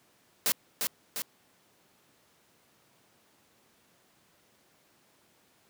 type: noise with echo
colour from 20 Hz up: white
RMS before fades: -26 dBFS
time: 0.46-0.52 s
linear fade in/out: 0 ms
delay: 350 ms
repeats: 2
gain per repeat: -4 dB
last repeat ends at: 1.22 s
effects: pink hiss -65 dBFS RMS until 5.69 s + high-pass 150 Hz 12 dB/octave